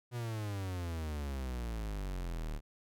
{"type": "exponential sweep", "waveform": "45% pulse", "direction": "down", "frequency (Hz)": [123.47, 36.66], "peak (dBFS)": -36, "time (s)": [0.11, 2.61], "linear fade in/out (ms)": 50, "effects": []}